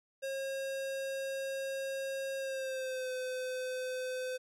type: tone with pitch glide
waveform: square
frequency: 540 to 510.6 Hz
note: C#5 to C5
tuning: -45 to -42 cents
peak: -36 dBFS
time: 0.22-4.38 s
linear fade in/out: 20 ms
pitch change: -97 cents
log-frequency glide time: 2.38-3.11 s
effects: low-pass 12000 Hz 12 dB/octave